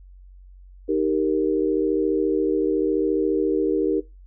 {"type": "chord", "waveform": "sine", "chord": "Eb major", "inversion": "none", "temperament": "equal", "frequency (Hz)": [311.1, 392, 466.2], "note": ["Eb4", "G4", "Bb4"], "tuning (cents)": [0, 0, 0], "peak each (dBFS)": -23, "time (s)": [0.88, 4.01], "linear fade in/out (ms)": 20, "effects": ["noise-tail reverb RT60 0.2 s tail -18 dB re dry", "added 46 Hz sine -43 dBFS peak until 4.26 s"]}